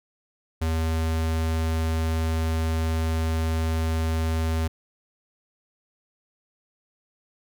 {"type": "tone", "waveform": "square", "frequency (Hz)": 80.7, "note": "E2", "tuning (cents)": -36, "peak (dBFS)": -23, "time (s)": [0.61, 4.68], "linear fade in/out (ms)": 10, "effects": []}